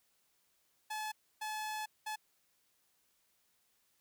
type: tone bursts at uneven times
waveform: sawtooth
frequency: 859 Hz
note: A5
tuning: 42 cents flat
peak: -34 dBFS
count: 3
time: 0.9-1.12 / 1.41-1.86 / 2.06-2.16 s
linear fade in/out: 10 ms
effects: white hiss -75 dBFS RMS until 4 s